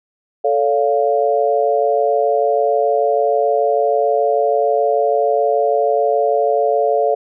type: chord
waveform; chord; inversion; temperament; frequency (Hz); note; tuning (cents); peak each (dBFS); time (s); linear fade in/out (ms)
sine; A augmented; none; equal with one note detuned; 440 / 566.7 / 698.5; A4 / C#5 / E#5; 0 / +38 / 0; -17; 0.44-7.15; 10
effects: none